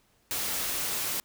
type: noise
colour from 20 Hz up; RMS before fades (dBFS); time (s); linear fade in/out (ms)
white; -31; 0.31-1.2; 0
effects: pink hiss -67 dBFS RMS until 1.24 s